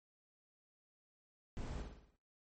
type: noise with echo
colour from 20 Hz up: brown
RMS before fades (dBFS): -43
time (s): 1.57-1.82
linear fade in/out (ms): 0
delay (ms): 57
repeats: 6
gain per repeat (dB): -5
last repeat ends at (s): 2.162
effects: noise-tail reverb RT60 0.5 s tail -26 dB re dry + MP3 32 kbps